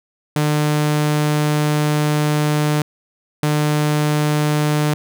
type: tone bursts at uneven times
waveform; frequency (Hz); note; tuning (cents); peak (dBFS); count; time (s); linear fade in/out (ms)
sawtooth; 150; D3; +37; -11; 2; 0.36-2.82 / 3.43-4.94; 2
effects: none